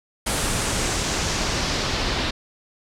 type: noise with low-pass filter sweep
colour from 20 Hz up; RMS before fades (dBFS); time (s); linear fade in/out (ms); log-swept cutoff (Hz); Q
pink; -24; 0.26-2.31; 10; 10000 to 4100; 1.6
effects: none